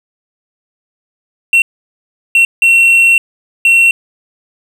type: tone bursts at uneven times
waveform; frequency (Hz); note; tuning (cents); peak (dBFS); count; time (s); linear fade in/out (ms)
triangle; 2721; F7; -46; -3; 4; 1.53-1.62 / 2.35-2.45 / 2.62-3.18 / 3.65-3.91; 2
effects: none